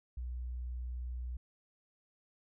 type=tone; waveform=sine; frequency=61.4 Hz; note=B1; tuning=9 cents flat; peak=-37 dBFS; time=0.17-1.37 s; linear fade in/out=5 ms; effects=none